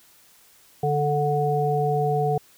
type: harmonic tone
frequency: 146.83 Hz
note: D3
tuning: in tune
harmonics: 1 / 3 / 5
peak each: -24 / -24 / -24 dBFS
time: 0.83-2.38 s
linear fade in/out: 5 ms
effects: white hiss -55 dBFS RMS until 2.57 s